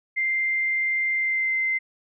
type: tone with pitch glide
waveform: sine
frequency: 2093 to 2075 Hz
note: C7 to C7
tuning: 0 to -15 cents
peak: -21 dBFS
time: 0.16-1.79 s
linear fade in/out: 20 ms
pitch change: -15 cents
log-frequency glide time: 1.11-1.55 s
effects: none